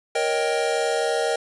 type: chord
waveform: square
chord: Eb dominant seventh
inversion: second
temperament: equal with one note detuned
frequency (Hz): 470.5 / 554.4 / 622.3 / 784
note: Bb4 / Db5 / Eb5 / G5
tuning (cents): +16 / 0 / 0 / 0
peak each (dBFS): -25 / -30 / -27 / -28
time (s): 0.15-1.36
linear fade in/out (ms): 5
effects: resampled to 24000 Hz + 9-bit